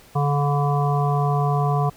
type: harmonic tone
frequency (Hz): 143.9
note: D3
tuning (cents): -35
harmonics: 1 / 3 / 5 / 7 / 8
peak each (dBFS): -19 / -28 / -25 / -28 / -30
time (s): 0.15-1.9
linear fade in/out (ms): 10
effects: pink hiss -50 dBFS RMS until 1.96 s